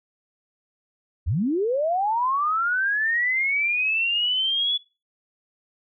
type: linear sweep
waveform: sine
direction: up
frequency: 60.8 to 3433 Hz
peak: -20 dBFS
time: 1.26-4.78 s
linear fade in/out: 20 ms
effects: noise-tail reverb RT60 0.3 s tail -22 dB re dry